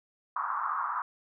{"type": "band-pass noise", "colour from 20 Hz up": "pink", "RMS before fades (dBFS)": -32, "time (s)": [0.36, 1.02], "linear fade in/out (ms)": 2, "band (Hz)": [990, 1300], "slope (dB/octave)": 48, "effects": []}